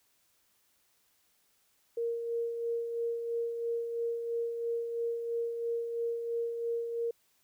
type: tone with tremolo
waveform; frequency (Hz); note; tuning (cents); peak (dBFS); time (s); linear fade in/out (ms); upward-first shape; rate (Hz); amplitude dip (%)
sine; 466.2; A#4; 0; -29; 1.97-7.11; 5; sine; 3; 45
effects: white hiss -71 dBFS RMS until 7.43 s